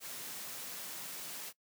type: high-pass noise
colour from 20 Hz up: white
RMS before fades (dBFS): -44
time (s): 0-1.53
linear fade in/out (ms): 50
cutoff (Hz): 120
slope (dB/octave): 96
effects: noise-tail reverb RT60 0.1 s tail -20 dB re dry